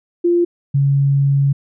sine tone pair in turn, 346.8 / 139.39 Hz, F4 / C#3, -12 / +10 cents, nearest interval octave + major third, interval 1578 cents, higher first, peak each -11 dBFS, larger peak neither, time 0.24-0.45 / 0.74-1.53 s, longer second, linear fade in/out 10 ms, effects none

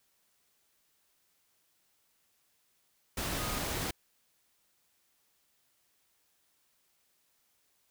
sine tone in noise, 1244.5 Hz, D#6, in tune, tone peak -42 dBFS, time 3.38-3.59 s, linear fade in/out 5 ms, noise pink, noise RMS -35 dBFS, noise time 3.17-3.91 s, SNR -10 dB, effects white hiss -73 dBFS RMS until 7.9 s

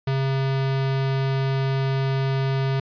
square tone, 134.8 Hz, C#3, 48 cents flat, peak -21 dBFS, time 0.07-2.8 s, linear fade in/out 5 ms, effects resampled to 11025 Hz

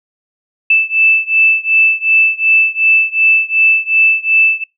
sine beating tone pair, 2637 / 2639.7 Hz, E7 / E7, 0 / +2 cents, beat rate 2.7 Hz, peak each -11 / -12 dBFS, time 0.7-4.64 s, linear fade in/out 5 ms, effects noise-tail reverb RT60 0.2 s tail -25 dB re dry

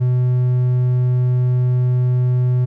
triangle tone, 125.1 Hz, B2, 23 cents sharp, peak -11 dBFS, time 0-2.66 s, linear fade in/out 20 ms, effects none

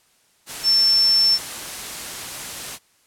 sine tone in noise, 5400 Hz, E8, 41 cents sharp, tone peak -13 dBFS, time 0.63-1.39 s, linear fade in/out 50 ms, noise white, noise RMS -31 dBFS, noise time 0.46-2.79 s, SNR +15 dB, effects white hiss -60 dBFS RMS until 3.06 s + low-pass 11000 Hz 12 dB/octave

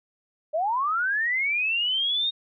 sine linear sweep, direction up, 587.3 to 3729 Hz, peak -22 dBFS, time 0.53-2.31 s, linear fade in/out 20 ms, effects none

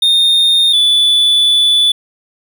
triangle tone pair in turn, 3663 / 3469 Hz, A#7 / A7, -31 / -25 cents, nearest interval minor second, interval 94 cents, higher first, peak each -6 dBFS, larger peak neither, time 0.02-0.73 / 0.73-1.92 s, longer second, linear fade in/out 5 ms, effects none

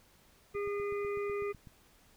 harmonic tone, 406.8 Hz, G#4, 36 cents flat, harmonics 1 / 3 / 5 / 6, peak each -33 / -43 / -47 / -49 dBFS, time 0.54-1.53 s, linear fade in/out 20 ms
click train, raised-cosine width 5 ms, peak -38 dBFS, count 10, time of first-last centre 0.55-1.672 s, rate 8.02 Hz
effects pink hiss -64 dBFS RMS until 2.16 s

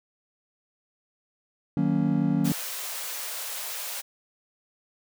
triangle chord, D# minor seventh, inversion none, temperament just, 155.56 / 186.68 / 233.3 / 280 Hz, D#3 / F#3 / A#3 / C#4, 0 / +16 / +2 / +18 cents, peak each -25 dBFS, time 1.77-2.52 s, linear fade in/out 2 ms
white high-pass noise, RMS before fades -34 dBFS, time 2.44-4.02 s, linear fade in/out 20 ms, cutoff 450 Hz, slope 48 dB/octave
effects none

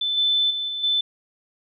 sine tone with level steps, 3520 Hz, A7, in tune, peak -21 / -17 / -24 / -26 / -18 dBFS, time 0.01-1.01 s, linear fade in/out 5 ms, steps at 0.17 / 0.5 / 0.68 / 0.83 s, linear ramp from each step 10 ms, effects none

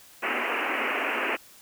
white band-pass noise, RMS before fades -28 dBFS, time 0.22-1.37 s, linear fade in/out 20 ms, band 230 to 2800 Hz, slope 96 dB/octave, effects white hiss -52 dBFS RMS until 1.61 s

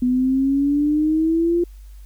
sine exponential sweep, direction up, 246.9 to 349.2 Hz, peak -15 dBFS, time 0.02-1.64 s, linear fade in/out 5 ms, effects added 49 Hz sine -37 dBFS peak until 2.05 s + white hiss -58 dBFS RMS until 2.05 s

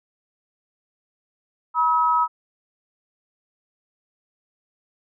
sine tone pair together, 967.9 / 1282 Hz, B5 / E6, -35 / -49 cents, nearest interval perfect fourth, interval 486 cents, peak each -19 dBFS, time 1.74-2.28 s, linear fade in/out 50 ms, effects none

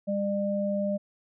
sine tone pair together, 201 / 601 Hz, G3 / D5, +44 / +40 cents, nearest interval octave + perfect fifth, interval 1896 cents, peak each -28 dBFS, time 0.07-0.98 s, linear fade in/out 20 ms, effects none

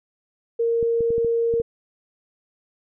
sine tone, 463.5 Hz, A#4, 10 cents flat, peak -18 dBFS, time 0.59-1.62 s, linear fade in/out 10 ms
clicks, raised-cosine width 3 ms, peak -20 dBFS, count 7, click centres 0.828 / 1.007 / 1.105 / 1.181 / 1.247 / 1.539 / 1.6 s
effects none

